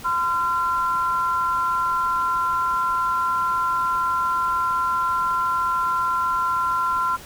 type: tone pair together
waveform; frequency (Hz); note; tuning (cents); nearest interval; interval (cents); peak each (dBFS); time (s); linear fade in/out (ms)
sine; 1024 / 1369.9; C6 / F6; -38 / -34; perfect fourth; 504; -22; 0.04-7.17; 20
effects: pink hiss -41 dBFS RMS until 7.25 s